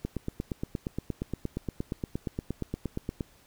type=click train; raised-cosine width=3 ms; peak=-18 dBFS; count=28; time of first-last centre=0.05-3.208 s; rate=8.55 Hz; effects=pink hiss -60 dBFS RMS until 3.46 s